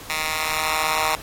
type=tone with high-pass filter sweep; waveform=10% pulse; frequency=156.4 Hz; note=D#3; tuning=9 cents sharp; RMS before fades=-24 dBFS; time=0.1-1.15 s; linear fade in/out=0 ms; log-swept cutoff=1600 to 1000 Hz; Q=1.2; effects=pink hiss -39 dBFS RMS until 1.22 s + AAC 48 kbps